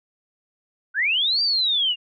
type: linear two-way sweep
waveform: sine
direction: up then down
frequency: 1450 to 4743 to 2776 Hz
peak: -18 dBFS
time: 0.94-1.96 s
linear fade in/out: 50 ms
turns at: 1.42 s
effects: none